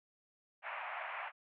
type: band-pass noise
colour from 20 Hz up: pink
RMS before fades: -43 dBFS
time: 0.62-1.32 s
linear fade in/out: 50 ms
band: 660 to 2600 Hz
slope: 48 dB/octave
effects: none